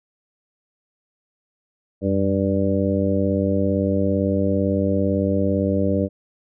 harmonic tone with a mistuned harmonic, 97.8 Hz, G2, 4 cents flat, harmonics 1 / 2 / 3 / 4 / 5 / 6, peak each -24 / -22 / -24 / -29 / -25 / -26 dBFS, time 2.01-6.09 s, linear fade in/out 50 ms, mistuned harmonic 1, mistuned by -90 cents, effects none

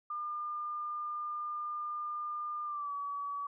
sine tone with pitch glide, 1204 to 1139.7 Hz, D6 to C#6, +43 to +48 cents, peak -35 dBFS, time 0.1-3.47 s, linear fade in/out 5 ms, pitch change -95 cents, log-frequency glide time 2.65-2.93 s, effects none

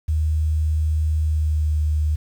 sine tone with pitch glide, 77.78 to 76.36 Hz, D#2 to D#2, 0 to -32 cents, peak -17 dBFS, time 0.08-2.16 s, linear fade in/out 10 ms, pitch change -32 cents, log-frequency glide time 1.2-1.78 s, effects 8-bit

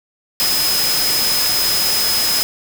sine tone in noise, 5080 Hz, D#8, 35 cents sharp, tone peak -17 dBFS, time 0.4-2.43 s, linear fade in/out 0 ms, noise white, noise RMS -19 dBFS, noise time 0.4-2.43 s, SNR -1 dB, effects none

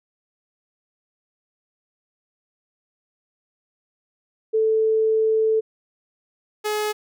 sine / sawtooth tone pair in turn, 440 / 423.4 Hz, A4 / G#4, 0 / +33 cents, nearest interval minor second, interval 67 cents, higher first, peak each -16 / -18 dBFS, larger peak first, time 4.53-5.61 / 6.64-6.93 s, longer first, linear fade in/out 20 ms, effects none

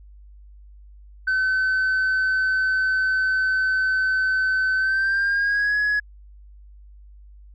sine tone with pitch glide, 1524 to 1681.2 Hz, G6 to G#6, -49 to +21 cents, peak -16 dBFS, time 1.27-6 s, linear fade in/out 10 ms, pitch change +170 cents, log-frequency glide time 4.76-5.77 s, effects tanh soft clip ceiling -17 dBFS + added 50 Hz sine -43 dBFS peak until 7.54 s

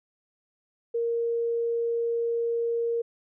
sine tone, 466.2 Hz, A#4, in tune, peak -24 dBFS, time 0.94-3.02 s, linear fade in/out 10 ms, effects none

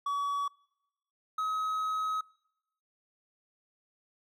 triangle tone pair in turn, 1135 / 1274 Hz, C#6 / D#6, +41 / +41 cents, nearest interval major second, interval 200 cents, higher second, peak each -27 dBFS, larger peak neither, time 0.06-0.48 / 1.38-2.21 s, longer second, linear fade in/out 5 ms, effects noise-tail reverb RT60 0.9 s tail -26 dB re dry

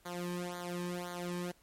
sawtooth tone with flanger, 176.6 Hz, F3, 20 cents sharp, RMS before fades -39 dBFS, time 0.05-1.52 s, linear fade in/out 10 ms, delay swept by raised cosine 0.37 to 1.47 ms, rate 1.9 Hz, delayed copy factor -0.95, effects pink hiss -67 dBFS RMS until 1.62 s + MP3 64 kbps

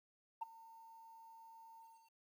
sine tone with ADSR envelope, 907 Hz, A#5, 48 cents flat, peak -35 dBFS, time 0.41-2.14 s, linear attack 13 ms, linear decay 16 ms, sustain -21 dB, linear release 350 ms, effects tanh soft clip ceiling -35 dBFS + 12-bit

